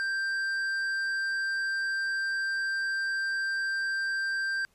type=tone with tanh clipping; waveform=triangle; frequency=1576 Hz; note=G6; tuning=9 cents sharp; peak=-29 dBFS; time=0-4.65 s; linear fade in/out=0 ms; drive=12 dB; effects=pink hiss -68 dBFS RMS until 4.74 s + resampled to 32000 Hz